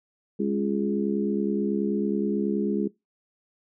harmonic tone with a mistuned harmonic, 69.3 Hz, C#2, in tune, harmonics 3 / 4 / 5 / 6, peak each -26 / -31 / -29 / -30 dBFS, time 0.39-2.88 s, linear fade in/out 10 ms, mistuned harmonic 3, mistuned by -24 cents, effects noise-tail reverb RT60 0.2 s tail -21 dB re dry

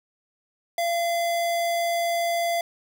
square tone, 683 Hz, F5, 39 cents flat, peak -23 dBFS, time 0.78-2.61 s, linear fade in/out 2 ms, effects none

